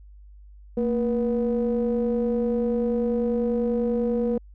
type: ring-modulated tone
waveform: triangle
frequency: 126.7 Hz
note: B2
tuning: 45 cents sharp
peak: -16 dBFS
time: 0.77-4.38 s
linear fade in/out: 5 ms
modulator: 355 Hz
effects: added 50 Hz sine -44 dBFS peak until 4.54 s